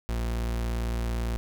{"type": "tone", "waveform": "40% pulse", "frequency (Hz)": 57.8, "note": "A#1", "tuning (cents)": -14, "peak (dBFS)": -26, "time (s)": [0.09, 1.37], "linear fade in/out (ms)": 0, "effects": []}